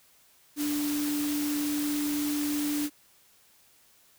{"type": "tone in noise", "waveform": "sine", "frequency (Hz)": 293.7, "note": "D4", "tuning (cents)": 0, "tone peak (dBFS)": -27, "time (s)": [0.56, 2.9], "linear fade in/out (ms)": 50, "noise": "white", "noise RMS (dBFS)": -36, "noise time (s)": [0.56, 2.9], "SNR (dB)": 6, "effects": ["white hiss -61 dBFS RMS until 4.18 s"]}